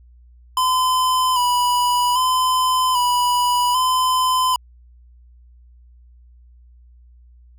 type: tone with vibrato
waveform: square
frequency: 1001 Hz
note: B5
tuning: 23 cents sharp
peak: -16 dBFS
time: 0.57-4.56 s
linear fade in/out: 2 ms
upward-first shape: square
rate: 0.63 Hz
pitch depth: 35 cents each way
effects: added 60 Hz sine -45 dBFS peak until 7.58 s